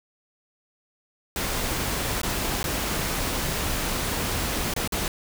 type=noise with dropouts; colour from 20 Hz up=pink; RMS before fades=-27 dBFS; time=1.36-5.08 s; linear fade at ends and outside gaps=1 ms; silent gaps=2.216-2.232 / 2.63-2.641 / 4.738-4.763 / 4.876-4.922 s; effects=none